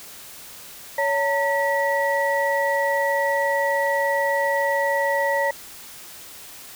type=tone cluster; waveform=sine; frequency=562 / 912 / 1936 Hz; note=C#5 / A#5 / B6; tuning=+24 / -38 / -35 cents; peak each=-22 / -24 / -24 dBFS; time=0.98-5.51 s; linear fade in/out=5 ms; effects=white hiss -41 dBFS RMS until 6.75 s